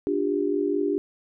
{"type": "tone cluster", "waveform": "sine", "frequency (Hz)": [295, 354.1, 398.5], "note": ["D4", "F4", "G4"], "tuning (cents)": [8, 24, 28], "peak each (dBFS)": [-26, -28, -25], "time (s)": [0.07, 0.98], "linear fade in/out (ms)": 0, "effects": []}